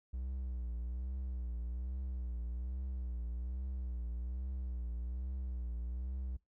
triangle tone with vibrato, 61.74 Hz, B1, in tune, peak -35 dBFS, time 0.13-6.37 s, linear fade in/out 10 ms, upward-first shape triangle, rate 1.2 Hz, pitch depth 100 cents each way, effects noise-tail reverb RT60 0.2 s tail -25 dB re dry

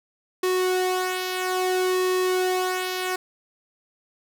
sawtooth tone with flanger, 368.8 Hz, F#4, 6 cents flat, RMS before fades -24 dBFS, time 0.43-3.16 s, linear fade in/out 5 ms, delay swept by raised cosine 1.3 to 2.6 ms, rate 0.6 Hz, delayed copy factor -0.55, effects none

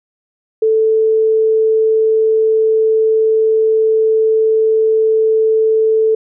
sine tone, 440.4 Hz, A4, 2 cents sharp, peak -9 dBFS, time 0.62-6.15 s, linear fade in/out 5 ms, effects none

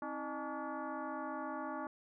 sine tone with frequency modulation, 263.7 Hz, C4, 14 cents sharp, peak -38 dBFS, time 0.02-1.87 s, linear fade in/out 2 ms, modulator 291 Hz, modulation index 3.8, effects none

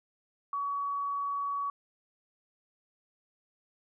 sine tone, 1130 Hz, C#6, 33 cents sharp, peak -30 dBFS, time 0.53-1.7 s, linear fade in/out 2 ms, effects none

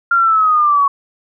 sine linear sweep, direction down, 1396.9 to 1108.7 Hz, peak -9 dBFS, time 0.11-0.88 s, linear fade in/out 5 ms, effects none

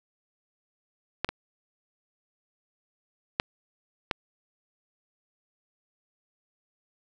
clicks, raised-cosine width 0.3 ms, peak -9 / -14 / -6 / -9 dBFS, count 4, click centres 1.246 / 1.29 / 3.399 / 4.112 s, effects none

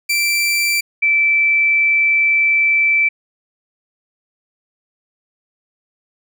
sawtooth / sine tone pair in turn, 2343 / 2325 Hz, D7 / D7, -5 / -18 cents, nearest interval unison, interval 13 cents, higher first, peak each -11 dBFS, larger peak neither, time 0.09-0.81 / 1.02-3.09 s, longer second, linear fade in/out 10 ms, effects none

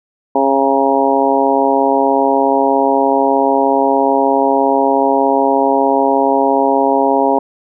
harmonic tone with a mistuned harmonic, 136.8 Hz, C#3, 23 cents flat, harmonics 2 / 3 / 4 / 5 / 6 / 7, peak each -17 / -17 / -17 / -17 / -17 / -17 dBFS, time 0.35-7.39 s, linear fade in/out 5 ms, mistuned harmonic 7, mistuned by -21 cents, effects none

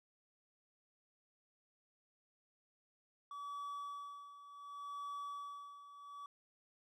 triangle tone with tremolo, 1144 Hz, D6, 46 cents flat, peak -40 dBFS, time 3.31-6.26 s, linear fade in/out 2 ms, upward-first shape sine, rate 0.68 Hz, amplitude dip 75%, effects none

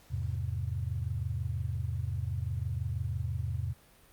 sine chord, E augmented, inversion none, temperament just, 82.41 / 103.01 / 128.76 Hz, E2 / G#2 / B#2, 0 / -14 / -27 cents, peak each -35 / -35 / -36 dBFS, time 0.1-3.74 s, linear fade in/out 20 ms, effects pink hiss -60 dBFS RMS until 4.12 s + Opus 48 kbps

